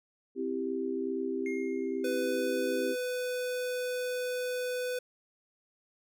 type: chord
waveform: sine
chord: C major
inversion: none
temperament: equal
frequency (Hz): 261.6 / 329.6 / 392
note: C4 / E4 / G4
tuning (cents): 0 / 0 / 0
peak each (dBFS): -35 / -37 / -33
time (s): 0.35-2.96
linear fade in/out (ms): 50
type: tone with exponential decay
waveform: triangle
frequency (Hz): 2136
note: C7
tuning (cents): +35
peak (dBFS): -36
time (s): 1.46-2.43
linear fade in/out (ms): 1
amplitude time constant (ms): 210
type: tone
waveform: square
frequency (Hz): 498.9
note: B4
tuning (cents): +17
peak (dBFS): -32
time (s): 2.04-4.99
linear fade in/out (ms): 5
effects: none